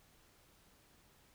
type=silence; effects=pink hiss -67 dBFS RMS until 1.34 s